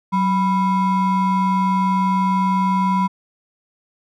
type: ring-modulated tone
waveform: triangle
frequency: 587 Hz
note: D5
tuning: 1 cent flat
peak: -10 dBFS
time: 0.12-3.08 s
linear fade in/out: 20 ms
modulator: 400 Hz
effects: none